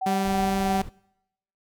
sine tone with tremolo, 759 Hz, F#5, 44 cents sharp, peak -24 dBFS, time 0.01-0.82 s, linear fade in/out 10 ms, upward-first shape sine, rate 3.1 Hz, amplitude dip 50%
sawtooth tone, 195.3 Hz, G3, 6 cents flat, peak -20 dBFS, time 0.06-0.82 s, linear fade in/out 5 ms
brown noise, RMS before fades -38 dBFS, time 0.23-0.9 s, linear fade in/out 20 ms
effects noise-tail reverb RT60 0.8 s tail -25 dB re dry

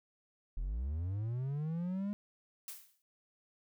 triangle linear sweep, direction up, 36.35 to 207.7 Hz, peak -32 dBFS, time 0.57-2.13 s, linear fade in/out 0 ms
blue noise with exponential decay, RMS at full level -42 dBFS, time 2.68-3.02 s, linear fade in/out 1 ms, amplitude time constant 72 ms
effects none

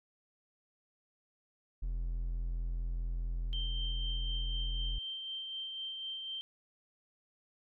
triangle tone, 42.31 Hz, E1, 46 cents sharp, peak -31 dBFS, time 1.82-4.99 s, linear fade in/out 10 ms
sine tone with tremolo, 3136 Hz, G7, in tune, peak -37 dBFS, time 3.53-6.41 s, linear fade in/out 0 ms, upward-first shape sine, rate 4 Hz, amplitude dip 30%
effects none

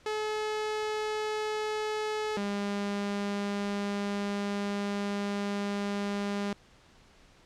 sawtooth tone pair in turn, 428.5 / 202.2 Hz, A4 / G#3, -46 / -46 cents, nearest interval octave + minor second, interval 1300 cents, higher first, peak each -26 dBFS, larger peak neither, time 0.06-2.37 / 2.37-6.53 s, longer second, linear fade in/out 2 ms, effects pink hiss -59 dBFS RMS until 7.45 s + low-pass 6000 Hz 12 dB/octave

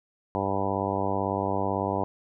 harmonic tone, 98 Hz, G2, in tune, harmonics 1 / 2 / 3 / 4 / 5 / 6 / 7 / 8 / 9 / 10, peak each -34 / -34 / -34 / -34 / -34 / -34 / -34 / -34 / -34 / -34 dBFS, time 0.35-2.04 s, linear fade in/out 0 ms, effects none

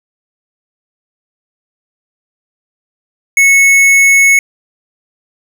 sine tone with tanh clipping, 2200 Hz, C#7, 14 cents flat, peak -6 dBFS, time 3.37-4.39 s, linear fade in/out 2 ms, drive 15 dB, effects none

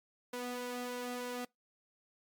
sawtooth tone with flanger, 246.4 Hz, B3, 4 cents flat, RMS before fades -40 dBFS, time 0.33-1.45 s, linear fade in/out 5 ms, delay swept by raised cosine 1.9 to 2.55 ms, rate 3.2 Hz, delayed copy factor +0.55, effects noise-tail reverb RT60 0.2 s tail -26 dB re dry + MP3 96 kbps

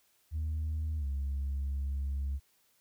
sine tone with pitch glide, 77.78 to 68.89 Hz, D#2 to C#2, 0 to -10 cents, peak -29 dBFS, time 0.31-2.4 s, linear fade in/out 50 ms, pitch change -210 cents, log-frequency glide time 0.98-1.05 s, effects tanh soft clip ceiling -29 dBFS + white hiss -70 dBFS RMS until 2.8 s

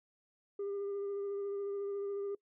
sine tone with vibrato, 400.7 Hz, G4, 38 cents sharp, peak -33 dBFS, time 0.59-2.35 s, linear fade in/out 5 ms, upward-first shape sine, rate 14 Hz, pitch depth 18 cents each way, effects noise-tail reverb RT60 0.1 s tail -24 dB re dry + tanh soft clip ceiling -34 dBFS

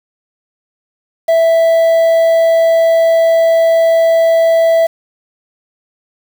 triangle tone with quantisation, 659.3 Hz, E5, in tune, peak -5 dBFS, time 1.28-4.87 s, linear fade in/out 10 ms, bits 5, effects none

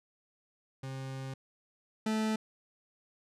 40% pulse tone pair in turn, 133.4 / 218.1 Hz, C3 / A3, +34 / -15 cents, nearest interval major sixth, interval 851 cents, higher second, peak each -37 / -28 dBFS, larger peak second, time 0.83-1.34 / 2.06-2.36 s, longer first, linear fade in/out 5 ms, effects low-pass 9000 Hz 12 dB/octave

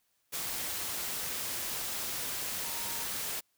sine tone in noise, 932.3 Hz, A#5, in tune, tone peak -46 dBFS, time 2.63-3.05 s, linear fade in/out 20 ms, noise white, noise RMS -36 dBFS, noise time 0.32-3.41 s, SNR -13 dB, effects white hiss -75 dBFS RMS until 3.57 s

